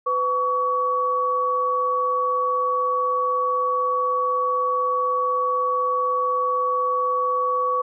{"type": "tone pair together", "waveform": "sine", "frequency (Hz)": [502.9, 1129], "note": ["B4", "C#6"], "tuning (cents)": [31, 31], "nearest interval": "octave + major second", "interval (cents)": 1400, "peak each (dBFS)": [-25, -20], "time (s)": [0.06, 7.82], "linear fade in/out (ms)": 10, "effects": []}